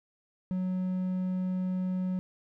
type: tone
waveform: triangle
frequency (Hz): 184.5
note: F#3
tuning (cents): -5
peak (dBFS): -26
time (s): 0.51-2.19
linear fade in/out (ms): 0
effects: none